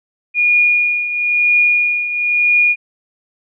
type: tone with tremolo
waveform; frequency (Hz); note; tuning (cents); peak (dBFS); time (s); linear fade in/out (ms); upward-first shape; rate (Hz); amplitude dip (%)
sine; 2437; D#7; -37; -8; 0.34-2.76; 50; triangle; 1; 70
effects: none

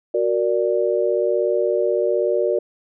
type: chord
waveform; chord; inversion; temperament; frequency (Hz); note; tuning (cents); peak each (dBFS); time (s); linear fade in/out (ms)
sine; Gb augmented; none; equal; 370 / 466.2 / 587.3; Gb4 / Bb4 / D5; 0 / 0 / 0; -21; 0.14-2.59; 5
effects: none

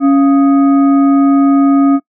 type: tone with frequency modulation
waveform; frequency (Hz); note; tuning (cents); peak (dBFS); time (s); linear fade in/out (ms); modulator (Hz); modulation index
sine; 277.2; C#4; 0; -5; 0-2; 50; 970; 0.37
effects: noise-tail reverb RT60 0.1 s tail -22 dB re dry

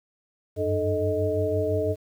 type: tone cluster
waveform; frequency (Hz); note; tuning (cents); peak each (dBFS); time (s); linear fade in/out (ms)
sine; 93.6 / 99.5 / 302.6 / 436.5 / 624; F#2 / G2 / D#4 / A4 / D#5; +20 / +26 / -48 / -14 / +5; -29 / -33 / -32 / -26 / -27; 0.56-1.96; 50
effects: 9-bit

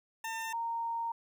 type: tone pair in turn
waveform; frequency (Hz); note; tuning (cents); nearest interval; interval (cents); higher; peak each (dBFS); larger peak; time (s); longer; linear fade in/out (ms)
20% pulse / sine; 901 / 924.7; A5 / A#5; +41 / -14; unison; 45; second; -31 / -32; first; 0.24-0.53 / 0.53-1.12; second; 5
effects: 12-bit

